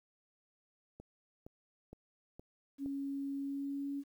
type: click train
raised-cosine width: 2 ms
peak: -36 dBFS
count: 5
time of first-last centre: 1-2.86 s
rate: 2.15 Hz
type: tone with pitch glide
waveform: sine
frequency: 277.2 to 280.7 Hz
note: C#4 to C#4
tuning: 0 to +22 cents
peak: -36 dBFS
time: 2.78-4.04 s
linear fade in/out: 50 ms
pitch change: +22 cents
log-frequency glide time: 3.39-3.91 s
effects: 11-bit